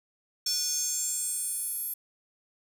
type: tone with high-pass filter sweep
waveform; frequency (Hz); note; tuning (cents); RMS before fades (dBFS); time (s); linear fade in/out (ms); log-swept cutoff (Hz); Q
square; 490.3; B4; -13; -31; 0.46-1.94; 5; 5300 to 12000; 5.7
effects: none